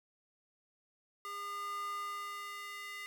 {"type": "tone with high-pass filter sweep", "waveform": "square", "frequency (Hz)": 405.4, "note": "G#4", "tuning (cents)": -42, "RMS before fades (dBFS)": -42, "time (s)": [1.25, 3.06], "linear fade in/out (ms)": 0, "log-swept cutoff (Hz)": [970, 1800], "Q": 3.9, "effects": []}